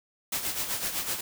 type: noise with tremolo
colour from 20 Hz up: white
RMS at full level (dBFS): -29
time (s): 0.32-1.21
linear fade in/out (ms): 5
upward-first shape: sine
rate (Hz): 7.9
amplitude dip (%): 60
effects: none